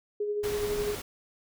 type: tone with tremolo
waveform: sine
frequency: 415.3 Hz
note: G#4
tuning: in tune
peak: -26 dBFS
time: 0.2-0.95 s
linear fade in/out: 5 ms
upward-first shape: sine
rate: 12 Hz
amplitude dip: 40%
type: noise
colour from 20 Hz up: pink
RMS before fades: -37 dBFS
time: 0.43-1.02 s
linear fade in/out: 10 ms
effects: none